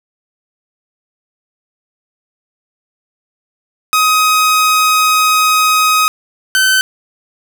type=tone pair in turn; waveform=sawtooth; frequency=1259 / 1530.1 Hz; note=D#6 / G6; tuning=+20 / -42 cents; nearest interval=minor third; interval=338 cents; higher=second; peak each=-5 dBFS; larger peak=neither; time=3.93-6.08 / 6.55-6.81 s; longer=first; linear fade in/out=0 ms; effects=none